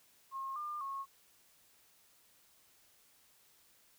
sine tone with pitch steps, 1076 / 1200 / 1092 Hz, C6 / D6 / C#6, +48 / +37 / -26 cents, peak -38 dBFS, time 0.31-1.06 s, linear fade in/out 50 ms, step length 250 ms, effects white hiss -67 dBFS RMS until 3.98 s

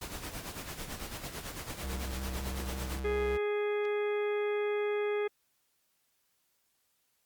pink noise with tremolo, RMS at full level -39 dBFS, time 0.01-3 s, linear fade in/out 10 ms, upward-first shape sine, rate 9 Hz, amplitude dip 60%
square tone with vibrato, 65.41 Hz, C2, in tune, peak -36 dBFS, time 1.82-3.38 s, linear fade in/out 20 ms, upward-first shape sine, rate 5.4 Hz, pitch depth 31 cents each way
harmonic tone, 415.3 Hz, G#4, in tune, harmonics 1 / 2 / 3 / 4 / 5 / 6 / 8, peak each -29 / -44 / -44 / -45 / -43 / -48 / -53 dBFS, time 3.04-5.28 s, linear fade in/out 10 ms
clicks, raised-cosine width 0.2 ms, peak -37 dBFS, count 2, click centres 3.851 / 3.854 s
effects white hiss -75 dBFS RMS until 7.25 s + Opus 48 kbps

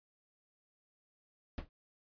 brown noise with exponential decay, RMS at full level -32 dBFS, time 1.58-1.69 s, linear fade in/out 1 ms, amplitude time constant 22 ms, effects resampled to 11025 Hz

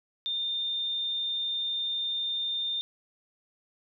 sine tone, 3616 Hz, A7, 47 cents sharp, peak -28 dBFS, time 0.26-2.81 s, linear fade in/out 0 ms, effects none

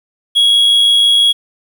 triangle tone with amplitude modulation, 3322 Hz, G#7, in tune, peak -4 dBFS, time 0.35-1.33 s, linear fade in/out 20 ms, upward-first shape sine, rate 106 Hz, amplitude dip 35%, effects 7-bit

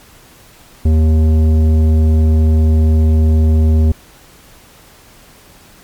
triangle tone with tanh clipping, 78.7 Hz, D#2, 20 cents sharp, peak -9 dBFS, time 0.85-3.92 s, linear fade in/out 5 ms, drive 16 dB, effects pink hiss -43 dBFS RMS until 5.83 s + MP3 96 kbps

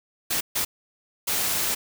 white noise bursts at uneven times, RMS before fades -25 dBFS, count 3, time 0.3-0.41 / 0.55-0.65 / 1.27-1.75 s, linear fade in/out 10 ms, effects none

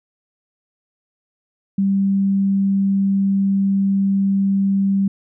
sine tone, 196 Hz, G3, in tune, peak -14 dBFS, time 1.78-5.08 s, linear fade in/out 5 ms, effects none

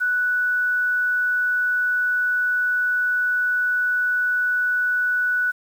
sine tone with quantisation, 1480 Hz, F#6, in tune, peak -18 dBFS, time 0-5.52 s, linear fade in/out 20 ms, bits 8, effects none

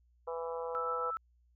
harmonic tone, 165.6 Hz, E3, 8 cents sharp, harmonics 3 / 4 / 5 / 6 / 7 / 8, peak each -37 / -47 / -45 / -44 / -49 / -50 dBFS, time 0.27-1.11 s, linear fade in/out 10 ms
sine tone, 1318 Hz, E6, 1 cent flat, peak -34 dBFS, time 0.75-1.17 s, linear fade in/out 0 ms
effects added 60 Hz sine -65 dBFS peak until 1.55 s

